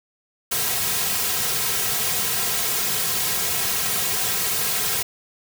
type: noise with comb filter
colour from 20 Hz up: white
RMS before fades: -23 dBFS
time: 0.51-5.03 s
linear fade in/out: 10 ms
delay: 3.4 ms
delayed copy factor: -0.85
effects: none